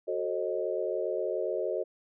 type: chord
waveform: sine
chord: F# diminished seventh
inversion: none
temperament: equal with one note detuned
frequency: 370 / 440 / 535.2 / 622.3 Hz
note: F#4 / A4 / C5 / Eb5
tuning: 0 / 0 / +39 / 0 cents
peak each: -34 dBFS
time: 0.07-1.84 s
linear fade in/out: 20 ms
effects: none